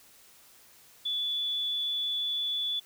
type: tone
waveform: sine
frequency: 3449 Hz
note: A7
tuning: 35 cents flat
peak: -28 dBFS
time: 1.05-2.8 s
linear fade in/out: 10 ms
effects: white hiss -57 dBFS RMS until 2.85 s